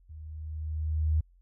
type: tone with level ramp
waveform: sine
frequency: 77.78 Hz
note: D#2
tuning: in tune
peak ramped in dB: -42 to -21 dBFS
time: 0.09-1.21 s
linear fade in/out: 10 ms
effects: added 44 Hz sine -57 dBFS peak until 1.41 s